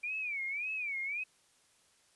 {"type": "tone with vibrato", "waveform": "sine", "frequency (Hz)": 2349, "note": "D7", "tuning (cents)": 0, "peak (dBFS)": -34, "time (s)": [0.03, 1.24], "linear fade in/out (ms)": 10, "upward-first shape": "sine", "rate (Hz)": 1.8, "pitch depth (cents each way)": 170, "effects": ["white hiss -68 dBFS RMS until 2.15 s", "resampled to 24000 Hz"]}